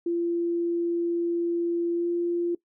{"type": "tone with pitch glide", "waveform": "sine", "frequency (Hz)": [342, 345.4], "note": ["F4", "F4"], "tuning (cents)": [-36, -19], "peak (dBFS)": -23, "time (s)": [0.06, 2.55], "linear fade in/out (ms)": 5, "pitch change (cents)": 17, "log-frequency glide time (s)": [1.94, 2.08], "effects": ["noise-tail reverb RT60 0.1 s tail -20 dB re dry"]}